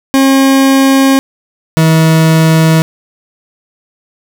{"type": "tone pair in turn", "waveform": "40% pulse", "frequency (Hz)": [270, 160.54], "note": ["C#4", "E3"], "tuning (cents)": [-45, -45], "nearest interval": "major sixth", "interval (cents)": 900, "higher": "first", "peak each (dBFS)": -4, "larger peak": "neither", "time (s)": [[0.14, 1.19], [1.77, 2.82]], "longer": "neither", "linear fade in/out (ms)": 0, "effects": []}